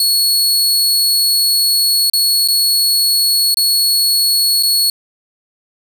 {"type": "tone with dropouts", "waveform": "sawtooth", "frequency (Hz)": 4365, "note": "C#8", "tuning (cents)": -28, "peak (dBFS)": -8, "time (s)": [0, 4.9], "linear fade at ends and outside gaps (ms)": 2, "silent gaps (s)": [[2.099, 2.134], [2.477, 2.484], [3.544, 3.57], [4.627, 4.632]], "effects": []}